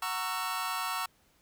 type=chord; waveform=sawtooth; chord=F# dominant seventh; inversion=none; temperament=just; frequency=740 / 925 / 1110 / 1332 Hz; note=F#5 / A#5 / C#6 / E6; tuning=0 / -14 / +2 / +18 cents; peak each=-36 / -34 / -32 / -32 dBFS; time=0.02-1.06 s; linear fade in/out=5 ms; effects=pink hiss -67 dBFS RMS until 1.41 s